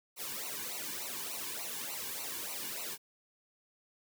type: noise with flanger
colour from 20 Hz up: white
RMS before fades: -40 dBFS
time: 0.16-2.98 s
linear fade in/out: 50 ms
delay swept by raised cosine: 0.58 to 1.58 ms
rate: 3.4 Hz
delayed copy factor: -0.9
effects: none